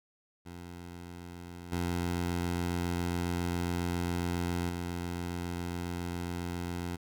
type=tone with level steps; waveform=15% pulse; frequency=87.31 Hz; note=F2; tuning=in tune; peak=-37 / -24 / -28 dBFS; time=0.45-6.97 s; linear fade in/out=20 ms; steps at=1.72 / 4.69 s; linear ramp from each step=5 ms; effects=none